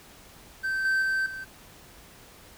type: tone with level steps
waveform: triangle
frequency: 1552 Hz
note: G6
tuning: 18 cents flat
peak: -24 / -20 / -22 / -33 dBFS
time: 0.63-1.45 s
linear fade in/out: 20 ms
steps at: 0.85 / 1.02 / 1.26 s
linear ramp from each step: 2 ms
effects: pink hiss -51 dBFS RMS until 2.57 s